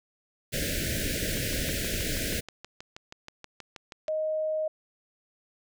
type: band-stop noise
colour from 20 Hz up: pink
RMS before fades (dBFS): -30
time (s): 0.52-2.41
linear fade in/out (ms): 20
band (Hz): 650 to 1500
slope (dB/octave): 96
type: click train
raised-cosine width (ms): 0.2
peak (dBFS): -24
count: 18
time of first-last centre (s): 1.37-4.081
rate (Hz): 6.27
type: tone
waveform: sine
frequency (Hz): 624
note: D#5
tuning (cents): +5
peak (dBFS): -26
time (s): 4.08-4.68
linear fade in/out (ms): 5
effects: none